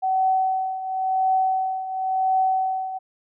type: tone with tremolo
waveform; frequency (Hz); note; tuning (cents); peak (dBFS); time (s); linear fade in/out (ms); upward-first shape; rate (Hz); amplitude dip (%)
sine; 757; F#5; +39; -16; 0.02-2.99; 20; triangle; 0.95; 75
effects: none